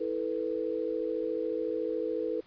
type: chord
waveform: sine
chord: E suspended fourth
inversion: none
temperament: equal with one note detuned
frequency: 325.5 / 440 / 493.9 Hz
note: E4 / A4 / B4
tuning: -22 / 0 / 0 cents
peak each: -35 / -33 / -33 dBFS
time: 0-2.41 s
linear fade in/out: 10 ms
effects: pink hiss -60 dBFS RMS until 2.46 s + resampled to 11025 Hz